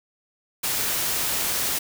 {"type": "noise", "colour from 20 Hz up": "white", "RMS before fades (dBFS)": -25, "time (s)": [0.63, 1.79], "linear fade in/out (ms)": 10, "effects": []}